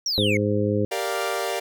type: exponential sweep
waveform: triangle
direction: down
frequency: 5800 to 2087 Hz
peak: -21 dBFS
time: 0.06-0.37 s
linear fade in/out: 2 ms
type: harmonic tone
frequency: 103.83 Hz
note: G#2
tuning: in tune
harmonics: 1 / 2 / 3 / 4 / 5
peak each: -25 / -26 / -27 / -26 / -26 dBFS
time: 0.18-0.85 s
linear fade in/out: 0 ms
type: chord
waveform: sawtooth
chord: G minor seventh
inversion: none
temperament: equal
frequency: 392 / 466.2 / 587.3 / 698.5 Hz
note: G4 / Bb4 / D5 / F5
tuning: 0 / 0 / 0 / 0 cents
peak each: -26 dBFS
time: 0.91-1.6 s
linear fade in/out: 10 ms
effects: none